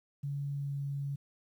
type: tone with pitch glide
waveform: sine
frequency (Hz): 141.6 to 140.46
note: C#3 to C#3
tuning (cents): +37 to +23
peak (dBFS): -33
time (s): 0.23-1.16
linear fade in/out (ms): 10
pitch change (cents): -14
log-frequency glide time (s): 0.54-0.74
effects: 11-bit